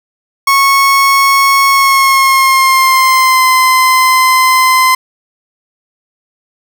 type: tone with pitch glide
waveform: 30% pulse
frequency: 1100 to 1032.3 Hz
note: C#6 to C6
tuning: -14 to -24 cents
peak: -3 dBFS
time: 0.47-4.95 s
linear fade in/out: 5 ms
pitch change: -110 cents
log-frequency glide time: 1.69-3.46 s
effects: none